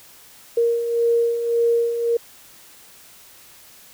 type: beating tone pair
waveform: sine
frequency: 466.2 / 468 Hz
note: A#4 / A#4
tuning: 0 / +7 cents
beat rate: 1.8 Hz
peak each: -25 / -17 dBFS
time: 0.57-2.17 s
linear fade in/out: 5 ms
effects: white hiss -47 dBFS RMS until 3.93 s